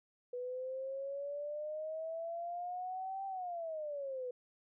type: exponential two-way sweep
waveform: sine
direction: up then down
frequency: 490 to 784 to 490 Hz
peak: -38 dBFS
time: 0.33-4.31 s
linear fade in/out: 5 ms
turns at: 3.26 s
effects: none